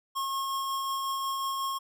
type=tone with tremolo; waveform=square; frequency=1083 Hz; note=C#6; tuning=41 cents flat; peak=-29 dBFS; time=0.15-1.79 s; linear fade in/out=20 ms; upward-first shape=triangle; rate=5.5 Hz; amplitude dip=25%; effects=none